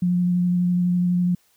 sine tone with vibrato, 177.8 Hz, F3, 31 cents sharp, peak -17 dBFS, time 0.02-1.35 s, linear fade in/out 5 ms, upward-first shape square, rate 12 Hz, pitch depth 10 cents each way, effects white hiss -62 dBFS RMS until 1.56 s

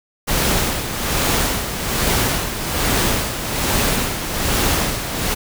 pink noise with tremolo, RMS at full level -17 dBFS, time 0.27-5.35 s, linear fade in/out 20 ms, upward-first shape sine, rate 1.2 Hz, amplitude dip 60%, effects none

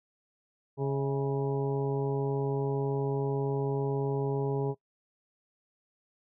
harmonic tone with a mistuned harmonic, 138.2 Hz, C#3, 5 cents flat, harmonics 1 / 2 / 3 / 4 / 5 / 6 / 7, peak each -30 / -38 / -31 / -44 / -44 / -41 / -44 dBFS, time 0.77-4.75 s, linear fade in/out 50 ms, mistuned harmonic 5, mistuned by -80 cents, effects noise-tail reverb RT60 0.1 s tail -22 dB re dry

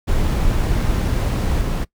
brown noise with level steps, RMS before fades -18 / -20 dBFS, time 0.07-1.85 s, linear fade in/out 20 ms, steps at 1.61 s, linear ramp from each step 2 ms, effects noise-tail reverb RT60 0.1 s tail -21 dB re dry

